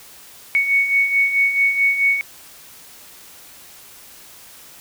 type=beating tone pair; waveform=sine; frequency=2220 / 2224.6 Hz; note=C#7 / C#7; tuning=+2 / +6 cents; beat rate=4.6 Hz; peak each=-22 / -15 dBFS; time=0.55-2.21 s; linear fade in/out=0 ms; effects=white hiss -43 dBFS RMS until 4.8 s